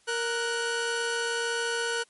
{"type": "tone pair together", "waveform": "sawtooth", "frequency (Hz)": [466.2, 1480.1], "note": ["A#4", "F#6"], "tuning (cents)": [0, 0], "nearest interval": "octave + minor sixth", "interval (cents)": 2000, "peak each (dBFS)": -26, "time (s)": [0.07, 2.04], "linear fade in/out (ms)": 20, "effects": ["white hiss -63 dBFS RMS until 2.09 s", "MP3 48 kbps"]}